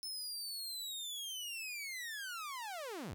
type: linear sweep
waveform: sawtooth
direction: down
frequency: 5274 to 61.74 Hz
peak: -38 dBFS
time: 0.03-3.14 s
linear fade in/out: 0 ms
effects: none